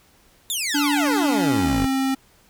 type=exponential sweep; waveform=15% pulse; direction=down; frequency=3723 to 41.2 Hz; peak=-16 dBFS; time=0.5-1.86 s; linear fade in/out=0 ms
type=tone with pitch glide; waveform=square; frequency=289.4 to 266.9 Hz; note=D4 to C4; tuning=-25 to +35 cents; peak=-20 dBFS; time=0.74-2.15 s; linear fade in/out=10 ms; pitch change=-140 cents; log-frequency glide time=1.21-1.85 s
effects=pink hiss -56 dBFS RMS until 2.49 s